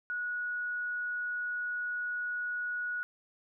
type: tone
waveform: sine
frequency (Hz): 1460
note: F#6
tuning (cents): -24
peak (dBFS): -32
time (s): 0.1-3.03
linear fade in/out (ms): 0
effects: none